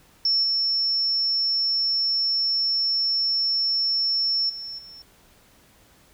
sine tone with level steps, 5400 Hz, E8, 41 cents sharp, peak -18 / -20 / -32 / -41 dBFS, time 0.25-5.02 s, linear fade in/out 2 ms, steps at 0.43 / 4.49 / 4.78 s, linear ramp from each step 10 ms, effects pink hiss -56 dBFS RMS until 6.13 s

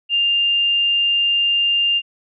sine tone, 2800 Hz, F7, 4 cents sharp, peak -14 dBFS, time 0.09-2.02 s, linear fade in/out 50 ms, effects none

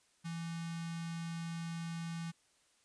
square tone with notch filter, 166.6 Hz, E3, 19 cents sharp, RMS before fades -41 dBFS, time 0.24-2.32 s, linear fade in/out 20 ms, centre 490 Hz, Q 0.58, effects white hiss -71 dBFS RMS until 2.84 s + resampled to 22050 Hz

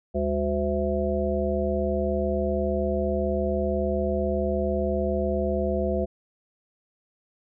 harmonic tone with a mistuned harmonic, 73.5 Hz, D2, 2 cents sharp, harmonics 1 / 3 / 5 / 7 / 9, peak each -29 / -29 / -29 / -29 / -29 dBFS, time 0.14-6.06 s, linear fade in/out 20 ms, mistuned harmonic 3, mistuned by -150 cents, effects none

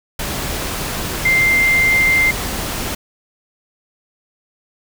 sine tone in noise, 2093 Hz, C7, in tune, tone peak -11 dBFS, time 1.25-2.31 s, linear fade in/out 5 ms, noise pink, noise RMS -23 dBFS, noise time 0.19-2.95 s, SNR +9 dB, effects none

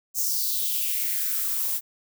violet noise with high-pass filter sweep, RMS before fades -26 dBFS, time 0.14-1.81 s, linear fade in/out 50 ms, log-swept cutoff 6500 to 790 Hz, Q 3.5, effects none

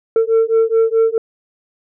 sine beating tone pair, 448.5 / 453.2 Hz, A4 / A#4, +33 / -49 cents, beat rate 4.7 Hz, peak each -12 dBFS, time 0.16-1.18 s, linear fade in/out 2 ms, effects tanh soft clip ceiling -8 dBFS

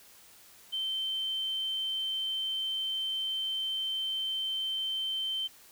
sine tone, 3103 Hz, G7, 18 cents flat, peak -29 dBFS, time 0.72-5.48 s, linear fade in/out 20 ms, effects tanh soft clip ceiling -26 dBFS + white hiss -56 dBFS RMS until 5.71 s

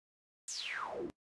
pink noise with band-pass filter sweep, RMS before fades -41 dBFS, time 0.48-1.1 s, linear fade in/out 0 ms, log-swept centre 7900 to 250 Hz, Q 9.4, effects noise-tail reverb RT60 0.1 s tail -21 dB re dry + resampled to 24000 Hz

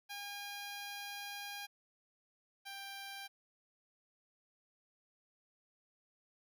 10% pulse tone pair in turn, 811 / 790.2 Hz, G#5 / G5, -41 / +14 cents, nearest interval unison, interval 45 cents, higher first, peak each -35 / -37 dBFS, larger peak first, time 0.09-1.67 / 2.65-3.28 s, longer first, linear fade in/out 20 ms, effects none

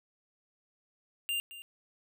square tone with echo, 2795 Hz, F7, 1 cent sharp, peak -31 dBFS, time 1.29-1.4 s, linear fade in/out 0 ms, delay 220 ms, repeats 1, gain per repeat -14 dB, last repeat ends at 1.62 s, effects none

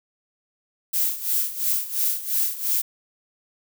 violet noise with tremolo, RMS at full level -21 dBFS, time 0.93-2.82 s, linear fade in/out 10 ms, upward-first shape sine, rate 2.9 Hz, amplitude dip 80%, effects none

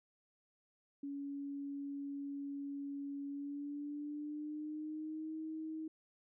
sine tone with pitch glide, 281.4 to 315.9 Hz, C#4 to D#4, +26 to +26 cents, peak -40 dBFS, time 1.03-5.88 s, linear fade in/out 5 ms, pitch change +200 cents, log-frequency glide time 3.27-5.35 s, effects none

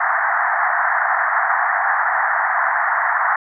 white band-pass noise, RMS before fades -18 dBFS, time 0-3.36 s, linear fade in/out 5 ms, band 680 to 1900 Hz, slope 96 dB/octave, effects none

